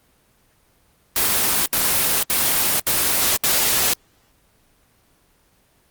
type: noise bursts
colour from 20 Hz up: white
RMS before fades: -18 dBFS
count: 5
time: 1.16-3.936 s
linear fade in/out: 2 ms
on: 500 ms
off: 69 ms
effects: pink hiss -59 dBFS RMS until 5.9 s + Opus 24 kbps